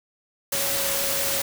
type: tone in noise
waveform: sine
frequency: 554 Hz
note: C#5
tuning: 1 cent flat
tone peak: -32 dBFS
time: 0.52-1.42 s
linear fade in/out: 5 ms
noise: white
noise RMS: -25 dBFS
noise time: 0.52-1.42 s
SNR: -10 dB
effects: none